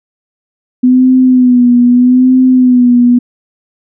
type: tone with vibrato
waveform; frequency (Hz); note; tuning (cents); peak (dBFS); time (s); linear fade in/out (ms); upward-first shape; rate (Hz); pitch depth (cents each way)
sine; 250.1; B3; +22; -3; 0.83-3.19; 10; sine; 0.8; 51
effects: none